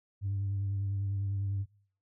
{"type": "tone with vibrato", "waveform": "sine", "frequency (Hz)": 98.9, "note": "G2", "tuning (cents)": 16, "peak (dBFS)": -28, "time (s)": [0.21, 1.66], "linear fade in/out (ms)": 50, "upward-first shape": "sine", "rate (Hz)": 10, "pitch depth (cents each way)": 25, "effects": ["noise-tail reverb RT60 0.5 s tail -23 dB re dry", "tanh soft clip ceiling -27 dBFS"]}